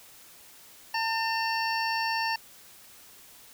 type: harmonic tone with a mistuned harmonic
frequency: 900 Hz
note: A5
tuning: 39 cents sharp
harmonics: 1 / 2 / 3 / 5 / 6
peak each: -29 / -32 / -34 / -36 / -37 dBFS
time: 0.94-2.36 s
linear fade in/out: 5 ms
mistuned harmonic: 6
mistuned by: +18 cents
effects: white hiss -52 dBFS RMS until 3.53 s